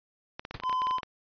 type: clicks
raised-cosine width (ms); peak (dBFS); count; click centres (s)
0.3; -21; 12; 0.395 / 0.451 / 0.51 / 0.6 / 0.636 / 0.696 / 0.728 / 0.819 / 0.87 / 0.91 / 0.984 / 1.032
type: noise with exponential decay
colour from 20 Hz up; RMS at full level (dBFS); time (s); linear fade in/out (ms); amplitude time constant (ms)
pink; -32; 0.54-0.62; 5; 16
type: tone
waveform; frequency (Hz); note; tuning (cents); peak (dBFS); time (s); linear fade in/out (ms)
triangle; 1019; C6; -46; -24; 0.62-1.01; 50
effects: resampled to 11025 Hz